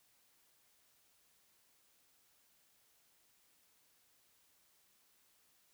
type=silence; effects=white hiss -72 dBFS RMS until 5.73 s